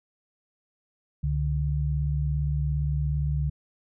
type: tone pair together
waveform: sine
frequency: 68.6 / 145.99 Hz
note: C#2 / D3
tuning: -17 / -10 cents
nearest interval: octave + minor second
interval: 1307 cents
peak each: -26 dBFS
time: 1.23-3.5 s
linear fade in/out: 10 ms
effects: none